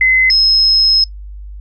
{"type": "tone pair in turn", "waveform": "sine", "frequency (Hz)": [2046, 5156], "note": ["C7", "E8"], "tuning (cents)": [-39, -39], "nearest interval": "octave + major third", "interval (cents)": 1600, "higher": "second", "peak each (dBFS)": -7, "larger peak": "neither", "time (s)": [[0.01, 0.3], [0.3, 1.04]], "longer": "second", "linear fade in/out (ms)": 2, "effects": ["noise-tail reverb RT60 0.1 s tail -23 dB re dry", "added 50 Hz sine -27 dBFS peak until 1.6 s"]}